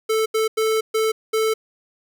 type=tone bursts at uneven times; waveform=square; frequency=440 Hz; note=A4; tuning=in tune; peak=-18 dBFS; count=5; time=0.09-0.26 / 0.34-0.48 / 0.57-0.81 / 0.94-1.12 / 1.33-1.54 s; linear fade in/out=10 ms; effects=none